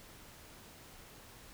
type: silence
effects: pink hiss -55 dBFS RMS until 1.53 s